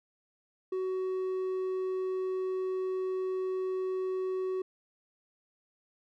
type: tone with hard clipping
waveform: sine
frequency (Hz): 374.3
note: F#4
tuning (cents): +20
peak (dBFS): -31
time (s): 0.72-4.62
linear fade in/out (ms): 5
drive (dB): 3
effects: none